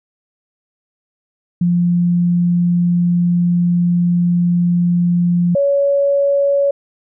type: tone pair in turn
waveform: sine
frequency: 174.61 / 561.9 Hz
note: F3 / C#5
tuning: 0 / +23 cents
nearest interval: octave + minor sixth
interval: 2023 cents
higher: second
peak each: -11 dBFS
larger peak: neither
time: 1.61-5.55 / 5.55-6.71 s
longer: first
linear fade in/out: 5 ms
effects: none